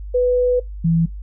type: tone pair in turn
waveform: sine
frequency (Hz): 495.8 / 165.45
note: B4 / E3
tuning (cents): +7 / +7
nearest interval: octave + perfect fifth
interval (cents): 1900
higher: first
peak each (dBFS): -13 / -13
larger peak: neither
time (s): 0.14-0.6 / 0.84-1.06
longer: first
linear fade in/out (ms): 10
effects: noise-tail reverb RT60 0.2 s tail -24 dB re dry + added 50 Hz sine -28 dBFS peak until 1.22 s